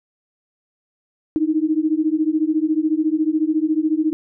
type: beating tone pair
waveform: sine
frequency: 305.5 / 319.5 Hz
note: D#4 / D#4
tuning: -32 / +46 cents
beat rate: 14 Hz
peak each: -19 dBFS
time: 1.36-4.13 s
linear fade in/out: 0 ms
effects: none